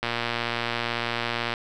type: click train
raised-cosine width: 0.3 ms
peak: -10 dBFS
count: 179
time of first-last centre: 0.03-1.538 s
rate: 118 Hz
effects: none